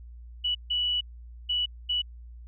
sine tone bursts at uneven times, 2949 Hz, F#7, 6 cents flat, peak -24 dBFS, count 4, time 0.44-0.55 / 0.7-1.01 / 1.49-1.66 / 1.89-2.02 s, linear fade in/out 10 ms, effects added 59 Hz sine -42 dBFS peak until 2.47 s

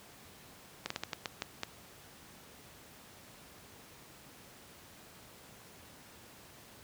slowing click train, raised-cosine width 0.2 ms, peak -17 dBFS, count 8, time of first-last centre 0.86-1.634 s, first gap 44 ms, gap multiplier 1.3, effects pink hiss -55 dBFS RMS until 6.83 s + high-pass 80 Hz 12 dB/octave

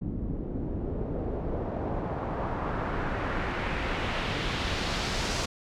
pink noise with low-pass filter sweep, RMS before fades -31 dBFS, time 0.01-5.46 s, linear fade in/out 10 ms, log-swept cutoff 250 to 6000 Hz, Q 1.3, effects none

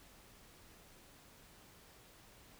silence, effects pink hiss -61 dBFS RMS until 2.59 s

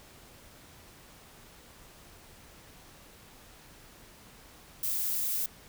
violet noise, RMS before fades -31 dBFS, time 4.83-5.46 s, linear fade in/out 2 ms, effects pink hiss -54 dBFS RMS until 5.68 s

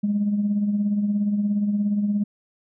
sine tone with tremolo, 205.8 Hz, G#3, 16 cents flat, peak -16 dBFS, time 0.03-2.24 s, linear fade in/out 10 ms, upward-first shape triangle, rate 17 Hz, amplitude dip 55%, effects tanh soft clip ceiling -14 dBFS

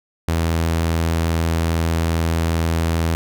sawtooth tone, 82.41 Hz, E2, in tune, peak -13 dBFS, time 0.28-3.15 s, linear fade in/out 0 ms, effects none

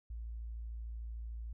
sine tone, 56.7 Hz, A#1, 47 cents flat, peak -40 dBFS, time 0.1-1.53 s, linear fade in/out 5 ms, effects none

